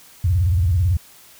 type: tone with vibrato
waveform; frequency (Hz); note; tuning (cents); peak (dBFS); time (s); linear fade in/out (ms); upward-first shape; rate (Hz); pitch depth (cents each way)
sine; 87.5; F2; +4; -14; 0.24-0.97; 5; square; 18; 200
effects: white hiss -47 dBFS RMS until 1.39 s